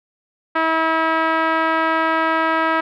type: tone with low-pass filter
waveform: 5% pulse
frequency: 322.7 Hz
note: E4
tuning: 37 cents flat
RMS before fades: -18 dBFS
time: 0.55-2.81 s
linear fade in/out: 10 ms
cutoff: 1400 Hz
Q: 1.5
effects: none